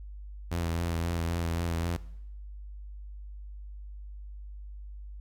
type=tone with vibrato; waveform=sawtooth; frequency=84.3 Hz; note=E2; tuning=39 cents sharp; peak=-25 dBFS; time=0.51-1.97 s; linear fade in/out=10 ms; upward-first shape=sine; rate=3.8 Hz; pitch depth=30 cents each way; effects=noise-tail reverb RT60 0.8 s tail -19 dB re dry + added 50 Hz sine -40 dBFS peak until 5.2 s